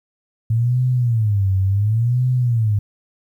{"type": "tone with vibrato", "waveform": "sine", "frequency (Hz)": 110, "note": "A2", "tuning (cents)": 0, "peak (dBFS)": -14, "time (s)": [0.5, 2.79], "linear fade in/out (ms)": 5, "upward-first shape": "sine", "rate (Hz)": 0.7, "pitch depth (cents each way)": 250, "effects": ["9-bit"]}